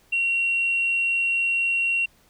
sine tone, 2742 Hz, F7, 32 cents flat, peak -19 dBFS, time 0.12-2.06 s, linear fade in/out 10 ms, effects tanh soft clip ceiling -15 dBFS + pink hiss -59 dBFS RMS until 2.29 s

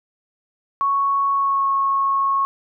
sine tone with pitch glide, 1108.7 to 1096.6 Hz, C#6 to C#6, 0 to -19 cents, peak -16 dBFS, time 0.81-2.45 s, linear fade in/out 0 ms, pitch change -19 cents, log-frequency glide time 1.33-1.66 s, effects none

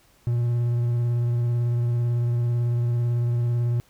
triangle tone with vibrato, 119.5 Hz, A#2, 43 cents sharp, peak -18 dBFS, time 0.27-3.8 s, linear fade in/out 0 ms, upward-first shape square, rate 18 Hz, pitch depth 14 cents each way, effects pink hiss -59 dBFS RMS until 3.89 s

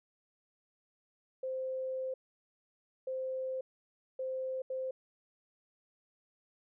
sine tone bursts at uneven times, 521 Hz, C5, 7 cents flat, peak -34 dBFS, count 4, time 1.43-2.14 / 3.07-3.61 / 4.19-4.62 / 4.7-4.91 s, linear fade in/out 5 ms, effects none

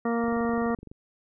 harmonic tone, 233.1 Hz, A#3, in tune, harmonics 1 / 2 / 3 / 4 / 5 / 6 / 8, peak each -26 / -29 / -33 / -39 / -35 / -40 / -40 dBFS, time 0.05-0.75 s, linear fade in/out 5 ms
click train, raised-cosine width 3 ms, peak -30 dBFS, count 17, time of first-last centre 0.24-0.915 s, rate 23.7 Hz
effects none

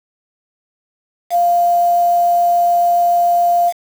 sine tone with quantisation, 697 Hz, F5, 4 cents flat, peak -10 dBFS, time 1.3-3.73 s, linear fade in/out 50 ms, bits 5, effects none

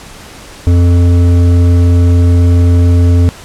triangle tone with hard clipping, 87.31 Hz, F2, in tune, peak -6 dBFS, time 0.67-3.29 s, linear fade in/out 0 ms, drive 14 dB, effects pink hiss -32 dBFS RMS until 3.44 s + low-pass 10000 Hz 12 dB/octave

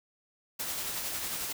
white noise with tremolo, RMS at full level -34 dBFS, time 0.59-1.53 s, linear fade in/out 10 ms, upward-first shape sine, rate 11 Hz, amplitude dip 30%, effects none

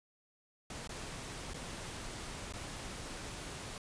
pink noise with dropouts, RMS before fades -44 dBFS, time 0.7-3.78 s, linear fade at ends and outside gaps 2 ms, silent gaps 0.875-0.892 / 1.536-1.542 / 2.525-2.536 s, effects resampled to 22050 Hz

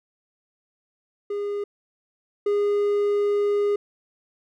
triangle tone pair in turn, 408.3 / 409.8 Hz, G#4 / G#4, -29 / -23 cents, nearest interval unison, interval 6 cents, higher second, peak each -23 / -17 dBFS, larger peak second, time 1.3-1.64 / 2.46-3.76 s, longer second, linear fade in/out 5 ms, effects none

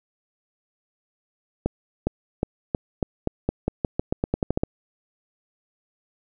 accelerating click train, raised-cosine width 2 ms, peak -8 dBFS, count 17, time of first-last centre 1.66-4.635 s, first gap 410 ms, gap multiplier 0.88, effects none

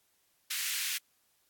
pink high-pass noise, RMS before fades -34 dBFS, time 0.5-0.98 s, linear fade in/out 10 ms, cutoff 1900 Hz, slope 24 dB/octave, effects white hiss -72 dBFS RMS until 1.49 s + AAC 64 kbps

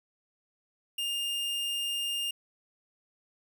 45% pulse tone, 2815 Hz, F7, 13 cents sharp, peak -30 dBFS, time 0.98-2.31 s, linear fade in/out 5 ms, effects none

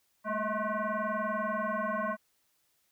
sine tone with frequency modulation, 224.6 Hz, A3, 36 cents sharp, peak -29 dBFS, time 0.24-2.17 s, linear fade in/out 50 ms, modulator 429 Hz, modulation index 3.1, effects white hiss -73 dBFS RMS until 2.91 s

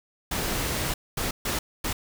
pink noise bursts at uneven times, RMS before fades -28 dBFS, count 4, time 0.31-0.94 / 1.17-1.31 / 1.45-1.59 / 1.84-1.93 s, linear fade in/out 5 ms, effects none

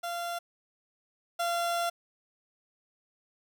30% pulse tone pair in turn, 690 / 687.2 Hz, F5 / F5, -21 / -28 cents, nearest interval unison, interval 7 cents, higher first, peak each -30 / -25 dBFS, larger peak second, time 0.03-0.39 / 1.39-1.9 s, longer second, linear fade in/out 10 ms, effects 11-bit

